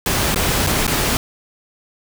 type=noise with dropouts; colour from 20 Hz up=pink; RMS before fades=-18 dBFS; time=0.06-1.17 s; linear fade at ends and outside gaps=1 ms; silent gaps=0.345-0.359 / 0.666-0.671 / 0.868-0.877 s; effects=none